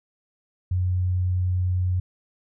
sine tone, 91 Hz, F#2, 28 cents flat, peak -20 dBFS, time 0.71-2 s, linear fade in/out 5 ms, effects none

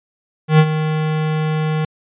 square tone with ADSR envelope, 155.56 Hz, D#3, in tune, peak -6 dBFS, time 0.48-1.85 s, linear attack 110 ms, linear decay 59 ms, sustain -11 dB, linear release 5 ms, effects resampled to 8000 Hz

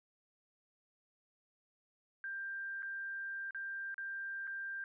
sine tone with dropouts, 1585 Hz, G6, 19 cents sharp, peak -39 dBFS, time 2.24-4.84 s, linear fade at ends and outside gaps 1 ms, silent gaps 2.823-2.829 / 3.508-3.547 / 3.943-3.98 / 4.471-4.475 s, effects none

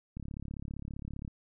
click train, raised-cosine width 5 ms, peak -28 dBFS, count 40, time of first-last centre 0.17-1.278 s, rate 35.2 Hz, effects none

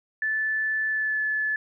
sine tone with pitch glide, 1748 to 1727.9 Hz, A6 to A6, -12 to -32 cents, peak -23 dBFS, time 0.22-1.56 s, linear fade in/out 2 ms, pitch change -20 cents, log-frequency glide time 0.87-1.21 s, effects none

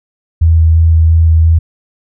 sine tone with vibrato, 81.3 Hz, E2, 23 cents flat, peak -4 dBFS, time 0.41-1.59 s, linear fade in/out 10 ms, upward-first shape square, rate 2.9 Hz, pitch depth 10 cents each way, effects none

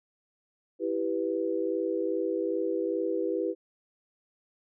sine chord, E minor, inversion none, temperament equal, 329.6 / 392 / 493.9 Hz, E4 / G4 / B4, 0 / 0 / 0 cents, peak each -31 dBFS, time 0.79-3.55 s, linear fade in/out 50 ms, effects none

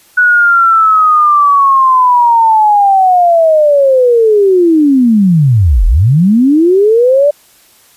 sine linear two-way sweep, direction down then up, 1480 to 36.33 to 594 Hz, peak -4 dBFS, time 0.17-7.31 s, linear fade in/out 10 ms, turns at 5.86 s, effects white hiss -45 dBFS RMS until 7.96 s + resampled to 32000 Hz

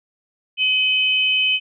sine tone pair together, 2545 / 3035 Hz, D#7 / F#7, +39 / +43 cents, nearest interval minor third, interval 304 cents, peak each -18 dBFS, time 0.57-1.6 s, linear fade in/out 50 ms, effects none

